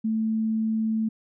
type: tone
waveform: sine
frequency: 220.7 Hz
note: A3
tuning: 5 cents sharp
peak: -22 dBFS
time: 0.04-1.09 s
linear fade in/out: 10 ms
effects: none